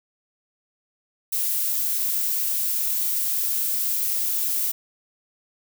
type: noise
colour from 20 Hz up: violet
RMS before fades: -24 dBFS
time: 1.32-4.72 s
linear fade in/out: 10 ms
effects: none